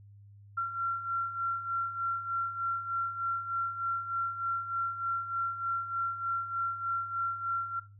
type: beating tone pair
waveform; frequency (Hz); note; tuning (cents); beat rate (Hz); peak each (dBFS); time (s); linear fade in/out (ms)
sine; 1365 / 1368.3; F6 / F6; -40 / -36; 3.3; -36 / -31; 0.57-7.8; 10
effects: noise-tail reverb RT60 0.3 s tail -18 dB re dry + added 101 Hz sine -51 dBFS peak until 7.99 s